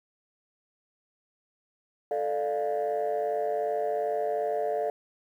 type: chord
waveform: sine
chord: D minor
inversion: second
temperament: equal with one note detuned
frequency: 440 / 595.9 / 698.5 Hz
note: A4 / D5 / F5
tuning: 0 / +25 / 0 cents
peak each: -29 dBFS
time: 2.11-4.9 s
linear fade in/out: 2 ms
effects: tanh soft clip ceiling -21 dBFS + 10-bit